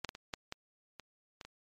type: clicks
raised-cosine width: 0.2 ms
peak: -18 / -21 / -28 / -19 / -22 / -29 / -27 / -30 dBFS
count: 8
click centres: 0.047 / 0.091 / 0.151 / 0.338 / 0.524 / 0.997 / 1.412 / 1.45 s
effects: MP3 64 kbps